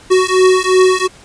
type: beating tone pair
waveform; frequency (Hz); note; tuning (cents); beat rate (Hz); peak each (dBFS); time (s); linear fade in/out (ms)
square; 370.5 / 373.3; F#4 / F#4; +2 / +15; 2.8; -12; 0.1-1.08; 20
effects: pink hiss -41 dBFS RMS until 1.24 s + resampled to 22050 Hz